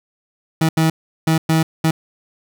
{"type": "tone bursts at uneven times", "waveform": "30% pulse", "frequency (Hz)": 160.4, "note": "E3", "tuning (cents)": -47, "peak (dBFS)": -10, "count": 5, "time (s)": [[0.61, 0.69], [0.77, 0.9], [1.27, 1.38], [1.49, 1.63], [1.84, 1.91]], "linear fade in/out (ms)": 5, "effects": []}